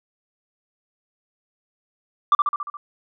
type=tone with echo; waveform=sine; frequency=1174.7 Hz; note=D6; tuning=in tune; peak=-9 dBFS; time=2.32-2.35 s; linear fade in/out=2 ms; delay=70 ms; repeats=6; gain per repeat=-4 dB; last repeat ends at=2.77 s; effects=tanh soft clip ceiling -10 dBFS